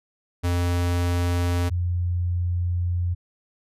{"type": "tone pair in turn", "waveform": ["square", "sine"], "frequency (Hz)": [87.7, 88.03], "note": ["F2", "F2"], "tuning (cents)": [8, 14], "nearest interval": "unison", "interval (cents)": 6, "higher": "second", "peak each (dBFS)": -21, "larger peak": "neither", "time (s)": [[0.43, 1.7], [1.7, 3.15]], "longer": "second", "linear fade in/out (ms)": 20, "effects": ["resampled to 32000 Hz"]}